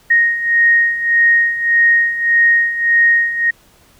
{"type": "beating tone pair", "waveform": "sine", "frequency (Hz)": [1864.7, 1866.4], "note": ["A#6", "A#6"], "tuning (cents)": [0, 2], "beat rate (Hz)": 1.7, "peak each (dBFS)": [-16, -11], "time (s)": [0.1, 3.51], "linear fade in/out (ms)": 10, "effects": ["pink hiss -50 dBFS RMS until 3.99 s"]}